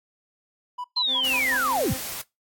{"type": "tone bursts", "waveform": "triangle", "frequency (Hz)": 987.8, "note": "B5", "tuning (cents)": 0, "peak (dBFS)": -28, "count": 5, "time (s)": [0.78, 1.575], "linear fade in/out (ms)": 10, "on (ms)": 63, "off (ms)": 120}
{"type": "linear sweep", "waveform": "sine", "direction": "down", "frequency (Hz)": [4186, 43.65], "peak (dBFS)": -21, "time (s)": [0.96, 1.94], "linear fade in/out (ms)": 10}
{"type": "tone with tremolo", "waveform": "20% pulse", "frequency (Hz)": 261.6, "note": "C4", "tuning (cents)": 0, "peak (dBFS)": -30, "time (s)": [1.06, 2.01], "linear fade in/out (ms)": 50, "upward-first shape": "sine", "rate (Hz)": 4.9, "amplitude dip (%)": 35}
{"type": "noise", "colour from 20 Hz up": "white", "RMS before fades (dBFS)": -33, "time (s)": [1.24, 2.22], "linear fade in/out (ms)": 10}
{"effects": ["noise-tail reverb RT60 0.2 s tail -22 dB re dry", "AAC 64 kbps"]}